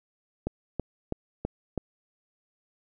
click train, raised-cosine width 2 ms, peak -15 dBFS, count 5, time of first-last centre 0.47-1.777 s, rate 3.06 Hz, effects none

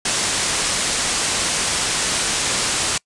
white low-pass noise, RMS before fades -21 dBFS, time 0.05-2.98 s, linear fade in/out 5 ms, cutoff 9500 Hz, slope 48 dB/octave, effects noise-tail reverb RT60 0.1 s tail -26 dB re dry + resampled to 24000 Hz

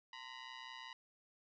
15% pulse ring-modulated tone, 970 Hz, B5, 31 cents flat, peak -39 dBFS, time 0.13-0.93 s, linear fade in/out 0 ms, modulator 62.5 Hz, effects resampled to 16000 Hz + 13-bit

